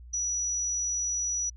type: tone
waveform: sine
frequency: 5870 Hz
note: F#8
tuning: 15 cents flat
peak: -27 dBFS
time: 0.13-1.5 s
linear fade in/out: 10 ms
effects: added 60 Hz sine -44 dBFS peak until 1.56 s